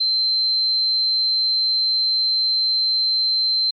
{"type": "tone", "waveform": "sine", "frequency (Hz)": 4108, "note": "C8", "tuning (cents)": -33, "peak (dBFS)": -16, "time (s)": [0, 3.71], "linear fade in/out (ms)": 10, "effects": ["MP3 64 kbps"]}